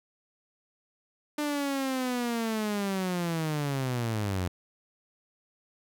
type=linear sweep; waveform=sawtooth; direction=down; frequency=299.5 to 87 Hz; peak=-24 dBFS; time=1.38-4.48 s; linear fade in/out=5 ms; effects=none